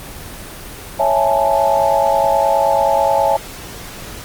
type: chord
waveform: sine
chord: A major seventh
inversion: first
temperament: equal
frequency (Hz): 554.4 / 659.3 / 830.6 / 880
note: C#5 / E5 / G#5 / A5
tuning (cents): 0 / 0 / 0 / 0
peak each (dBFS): -17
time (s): 0.99-3.37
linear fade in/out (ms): 10
effects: pink hiss -32 dBFS RMS until 4.24 s + Opus 24 kbps